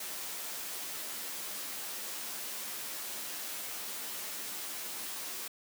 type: noise with comb filter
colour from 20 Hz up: white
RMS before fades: -40 dBFS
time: 0-5.48 s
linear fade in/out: 5 ms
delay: 12 ms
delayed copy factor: -0.6
effects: high-pass 200 Hz 12 dB/octave